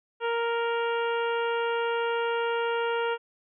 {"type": "harmonic tone", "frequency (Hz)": 466.2, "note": "A#4", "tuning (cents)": 0, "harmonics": [1, 2, 3, 4, 5, 6, 7], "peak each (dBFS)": [-27, -31, -33, -41, -42, -39, -46], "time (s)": [0.2, 3.18], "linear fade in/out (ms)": 50, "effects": []}